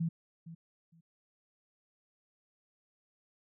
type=tone with echo; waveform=sine; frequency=165.4 Hz; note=E3; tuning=6 cents sharp; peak=-29 dBFS; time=0-0.09 s; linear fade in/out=10 ms; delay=460 ms; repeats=2; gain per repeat=-15 dB; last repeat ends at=1.01 s; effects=none